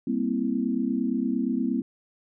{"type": "chord", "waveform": "sine", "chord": "C dominant seventh", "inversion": "second", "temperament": "equal", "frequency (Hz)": [196, 233.1, 261.6, 329.6], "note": ["G3", "Bb3", "C4", "E4"], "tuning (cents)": [0, 0, 0, 0], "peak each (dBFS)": [-32, -27, -27, -32], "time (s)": [0.07, 1.82], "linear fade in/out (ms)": 5, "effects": []}